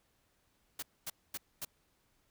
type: noise bursts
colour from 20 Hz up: white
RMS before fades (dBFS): -40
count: 4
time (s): 0.79-1.65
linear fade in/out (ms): 5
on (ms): 35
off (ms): 240
effects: pink hiss -74 dBFS RMS until 2.3 s